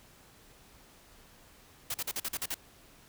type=noise bursts; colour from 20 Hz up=white; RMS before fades=-34 dBFS; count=8; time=1.9-2.544 s; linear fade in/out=5 ms; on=42 ms; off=44 ms; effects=pink hiss -58 dBFS RMS until 3.08 s